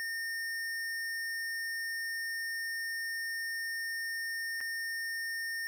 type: tone with dropouts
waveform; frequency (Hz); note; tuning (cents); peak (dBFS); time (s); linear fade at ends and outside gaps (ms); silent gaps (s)
square; 1824; A#6; -38; -35; 0-5.67; 0; 4.605-4.611
effects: none